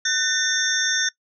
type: tone cluster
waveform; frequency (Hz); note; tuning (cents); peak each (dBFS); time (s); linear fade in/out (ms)
sine; 1508 / 1807 / 3576 / 5560 / 6250; F#6 / A6 / A7 / F8 / G8; +32 / +46 / +27 / -9 / -6; -26; 0.05-1.09; 5
effects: noise-tail reverb RT60 0.1 s tail -21 dB re dry